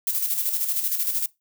violet noise with tremolo, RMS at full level -23 dBFS, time 0.07-1.26 s, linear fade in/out 2 ms, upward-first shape square, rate 13 Hz, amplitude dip 50%, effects noise-tail reverb RT60 0.2 s tail -22 dB re dry

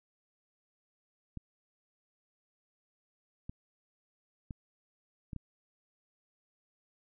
clicks, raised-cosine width 5 ms, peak -28 dBFS, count 5, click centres 1.373 / 3.495 / 4.508 / 5.332 / 5.363 s, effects none

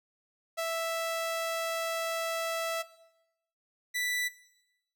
sawtooth tone pair in turn, 659.3 / 1975.7 Hz, E5 / B6, 0 / 0 cents, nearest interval octave + perfect fifth, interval 1900 cents, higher second, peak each -26 dBFS, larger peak neither, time 0.57-2.83 / 3.94-4.29 s, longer first, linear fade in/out 20 ms, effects noise-tail reverb RT60 0.9 s tail -18 dB re dry

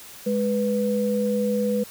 sine tone pair together, 207.7 / 493.2 Hz, G#3 / B4, 0 / -2 cents, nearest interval octave + minor third, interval 1498 cents, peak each -23 dBFS, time 0.26-1.84 s, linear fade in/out 10 ms, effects white hiss -43 dBFS RMS until 1.9 s

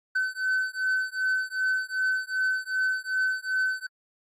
triangle beating tone pair, 1520 / 1522.6 Hz, F#6 / F#6, +46 / +49 cents, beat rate 2.6 Hz, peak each -26 dBFS, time 0.15-3.87 s, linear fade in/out 10 ms, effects AAC 48 kbps

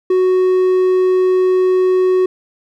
triangle tone, 370 Hz, F#4, in tune, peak -8 dBFS, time 0.1-2.26 s, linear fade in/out 5 ms, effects none

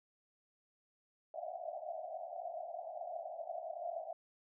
white band-pass noise, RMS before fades -44 dBFS, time 1.34-4.13 s, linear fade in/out 2 ms, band 630 to 720 Hz, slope 96 dB/octave, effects none

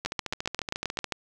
two click trains, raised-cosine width 0.2 ms, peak -14 / -11 dBFS, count 15 / 9, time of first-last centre 0.05-1.043 / 0.06-1.122 s, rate 14.1 / 7.53 Hz, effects none

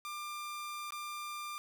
sawtooth tone with dropouts, 1193 Hz, D6, 27 cents sharp, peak -36 dBFS, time 0.05-1.58 s, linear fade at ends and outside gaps 0 ms, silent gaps 0.906-0.922 s, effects none

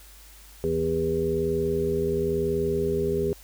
harmonic tone with a mistuned harmonic, 81 Hz, E2, 30 cents flat, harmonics 1 / 2 / 3 / 5 / 6, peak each -34 / -31 / -33 / -24 / -32 dBFS, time 0.64-3.33 s, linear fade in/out 0 ms, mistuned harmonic 1, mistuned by -79 cents, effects added 50 Hz sine -49 dBFS peak until 3.43 s + white hiss -51 dBFS RMS until 3.43 s

